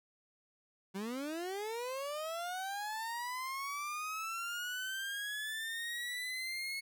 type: linear sweep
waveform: 30% pulse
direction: up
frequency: 185 to 2192 Hz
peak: -35 dBFS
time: 0.94-6.81 s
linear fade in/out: 20 ms
effects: none